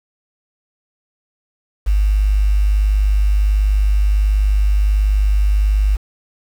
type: tone with quantisation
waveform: sine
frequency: 50.7 Hz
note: G#1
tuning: 41 cents flat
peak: -11 dBFS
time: 1.86-5.97 s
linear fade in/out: 20 ms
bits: 6
effects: none